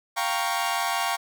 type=chord; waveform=sawtooth; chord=G half-diminished seventh; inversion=third; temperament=equal; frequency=698.5 / 784 / 932.3 / 1108.7 Hz; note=F5 / G5 / Bb5 / Db6; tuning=0 / 0 / 0 / 0 cents; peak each=-26 dBFS; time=0.16-1.17 s; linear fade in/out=20 ms; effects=none